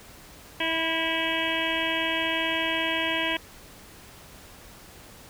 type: harmonic tone with a mistuned harmonic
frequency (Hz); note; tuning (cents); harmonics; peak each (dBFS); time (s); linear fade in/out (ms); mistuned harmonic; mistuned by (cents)
325.4; E4; -22; 1 / 2 / 3 / 5 / 6 / 7 / 8 / 9 / 10; -33 / -33 / -33 / -33 / -33 / -33 / -33 / -33 / -33; 0.6-3.37; 5; 3; +20
effects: pink hiss -48 dBFS RMS until 5.29 s